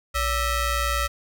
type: ring-modulated tone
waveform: sawtooth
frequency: 630 Hz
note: D#5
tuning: 21 cents sharp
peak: -15 dBFS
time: 0.14-1.08 s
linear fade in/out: 20 ms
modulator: 690 Hz
effects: none